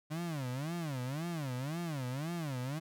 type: tone with vibrato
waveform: 35% pulse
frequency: 146.83 Hz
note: D3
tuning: in tune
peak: -34 dBFS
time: 0.1-2.8 s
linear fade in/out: 20 ms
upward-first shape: sine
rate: 1.9 Hz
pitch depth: 290 cents each way
effects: none